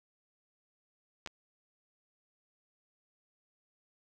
clicks, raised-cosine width 0.2 ms, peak -20 / -29 dBFS, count 2, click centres 1.262 / 1.274 s, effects none

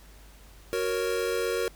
square chord, F# major, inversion none, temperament equal, 370 / 466.2 / 554.4 Hz, F#4 / A#4 / C#5, 0 / 0 / 0 cents, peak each -32 / -29 / -35 dBFS, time 0.73-1.68 s, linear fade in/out 0 ms, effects added 50 Hz sine -50 dBFS peak until 1.75 s + pink hiss -55 dBFS RMS until 1.75 s

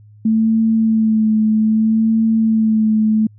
sine tone with vibrato, 220 Hz, A3, in tune, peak -11 dBFS, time 0.25-3.27 s, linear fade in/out 5 ms, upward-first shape sine, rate 0.63 Hz, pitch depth 26 cents each way, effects added 105 Hz sine -41 dBFS peak until 3.38 s

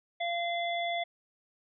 harmonic tone, 688 Hz, F5, 26 cents flat, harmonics 1 / 3 / 5, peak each -31 / -36 / -38 dBFS, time 0.2-1.04 s, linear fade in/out 10 ms, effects none

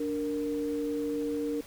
sine tone pair together, 292.1 / 464.4 Hz, D4 / A#4, -9 / -7 cents, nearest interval minor sixth, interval 802 cents, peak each -31 / -32 dBFS, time 0-1.61 s, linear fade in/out 5 ms, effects pink hiss -50 dBFS RMS until 1.66 s

